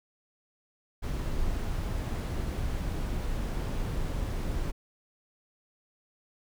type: noise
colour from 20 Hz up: brown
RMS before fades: -31 dBFS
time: 1.02-4.72 s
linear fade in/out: 20 ms
effects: none